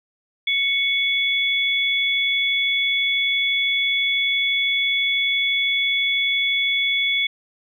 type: tone pair together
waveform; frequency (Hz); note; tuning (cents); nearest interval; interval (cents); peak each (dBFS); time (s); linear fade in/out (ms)
sine; 2217 / 3427; C#7 / A7; 0 / -46; minor sixth; 754; -20 / -21; 0.47-7.27; 5
effects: none